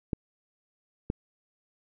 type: clicks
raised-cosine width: 3 ms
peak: -15 dBFS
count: 2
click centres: 0.132 / 1.101 s
effects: none